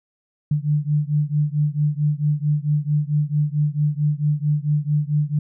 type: beating tone pair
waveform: sine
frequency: 146.83 / 151.33 Hz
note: D3 / D#3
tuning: 0 / -48 cents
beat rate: 4.5 Hz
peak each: -20 / -21 dBFS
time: 0.51-5.39 s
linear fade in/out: 5 ms
effects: none